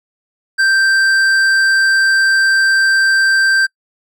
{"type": "tone with hard clipping", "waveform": "sine", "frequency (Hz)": 1568, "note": "G6", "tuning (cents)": 0, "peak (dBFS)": -11, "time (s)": [0.58, 3.67], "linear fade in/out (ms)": 20, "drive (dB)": 9, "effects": ["noise-tail reverb RT60 0.1 s tail -26 dB re dry"]}